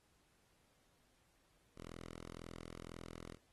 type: tone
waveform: 5% pulse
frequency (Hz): 41.98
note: E1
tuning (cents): +32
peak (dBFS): -38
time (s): 1.75-3.38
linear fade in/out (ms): 50
effects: pink hiss -75 dBFS RMS until 3.52 s + AAC 32 kbps